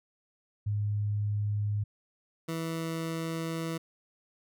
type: tone pair in turn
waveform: sine / 20% pulse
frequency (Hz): 103.83 / 163.59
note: G#2 / E3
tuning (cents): 0 / -13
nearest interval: minor sixth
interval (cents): 787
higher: second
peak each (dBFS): -27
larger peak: neither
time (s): 0.66-1.84 / 2.48-3.78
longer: second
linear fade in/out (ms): 10
effects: none